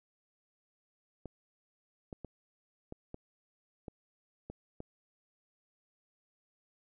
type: clicks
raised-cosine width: 2 ms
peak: -29 dBFS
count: 8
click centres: 1.257 / 2.128 / 2.247 / 2.924 / 3.144 / 3.882 / 4.5 / 4.804 s
effects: none